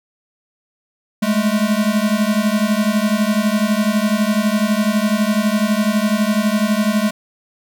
square beating tone pair, 206 / 218 Hz, G#3 / A3, -14 / -16 cents, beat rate 12 Hz, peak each -18 dBFS, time 1.22-7.11 s, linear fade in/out 10 ms, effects none

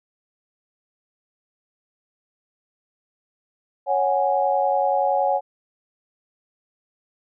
sine chord, C# suspended fourth, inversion none, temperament equal, 554.4 / 740 / 830.6 Hz, C#5 / F#5 / G#5, 0 / 0 / 0 cents, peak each -22 dBFS, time 3.86-5.41 s, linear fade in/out 50 ms, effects none

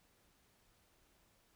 silence, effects pink hiss -72 dBFS RMS until 1.55 s

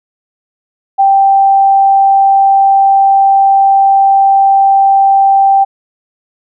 sine tone, 784 Hz, G5, in tune, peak -4 dBFS, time 0.98-5.65 s, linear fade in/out 20 ms, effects none

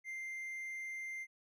triangle tone, 2093 Hz, C7, in tune, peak -39 dBFS, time 0.04-1.27 s, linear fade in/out 50 ms, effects none

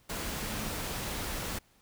sine tone in noise, 215.7 Hz, A3, 34 cents flat, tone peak -41 dBFS, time 0.42-0.69 s, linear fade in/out 10 ms, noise pink, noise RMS -36 dBFS, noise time 0.09-1.59 s, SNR -8 dB, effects pink hiss -65 dBFS RMS until 1.81 s

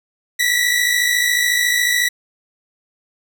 sawtooth tone pair together, 1921.5 / 1975.5 Hz, B6 / B6, -48 / 0 cents, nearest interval unison, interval 48 cents, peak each -14 / -14 dBFS, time 0.39-2.09 s, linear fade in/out 10 ms, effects none

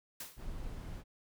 white noise with exponential decay, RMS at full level -41 dBFS, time 0.2-0.49 s, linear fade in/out 5 ms, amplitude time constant 62 ms
brown noise, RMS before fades -42 dBFS, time 0.36-1.04 s, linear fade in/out 50 ms
effects none

